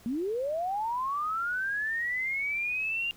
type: linear sweep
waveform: sine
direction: up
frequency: 220 to 2810 Hz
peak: -28 dBFS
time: 0.06-3.11 s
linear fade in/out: 0 ms
effects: pink hiss -56 dBFS RMS until 3.16 s